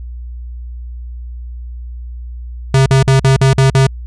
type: tone bursts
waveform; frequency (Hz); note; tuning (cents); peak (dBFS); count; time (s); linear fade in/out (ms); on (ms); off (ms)
square; 133.9; C3; +40; -7; 7; 2.74-3.868; 2; 120; 48
effects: added 60 Hz sine -24 dBFS peak until 4.06 s + resampled to 22050 Hz